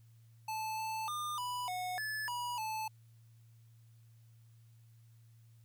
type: tone with pitch steps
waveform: square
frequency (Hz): 873 / 879 / 1207 / 987 / 731 / 1728 / 970 / 872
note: A5 / A5 / D6 / B5 / F#5 / A6 / B5 / A5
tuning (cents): -14 / -2 / +47 / -1 / -21 / -32 / -31 / -16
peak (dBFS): -37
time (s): 0.48-2.88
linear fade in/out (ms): 5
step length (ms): 300
effects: added 114 Hz sine -58 dBFS peak until 5.64 s + white hiss -75 dBFS RMS until 5.64 s